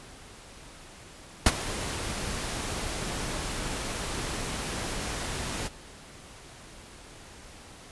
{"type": "noise with ADSR envelope", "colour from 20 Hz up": "pink", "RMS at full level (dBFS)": -17, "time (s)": [1.46, 5.69], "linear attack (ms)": 4, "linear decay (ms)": 45, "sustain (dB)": -16, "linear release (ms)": 24, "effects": ["pink hiss -48 dBFS RMS until 7.91 s", "resampled to 24000 Hz"]}